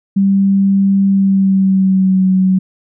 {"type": "tone with pitch glide", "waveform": "sine", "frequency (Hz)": [196, 187.58], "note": ["G3", "F#3"], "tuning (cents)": [0, 24], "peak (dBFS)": -8, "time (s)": [0.16, 2.59], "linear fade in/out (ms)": 10, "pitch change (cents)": -76, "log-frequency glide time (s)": [1.07, 2.26], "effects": []}